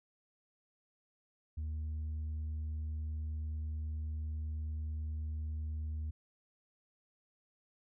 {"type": "tone", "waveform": "sine", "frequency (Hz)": 77.4, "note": "D#2", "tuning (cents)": -9, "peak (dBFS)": -33, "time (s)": [1.57, 6.11], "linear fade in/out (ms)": 10, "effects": ["tanh soft clip ceiling -35 dBFS"]}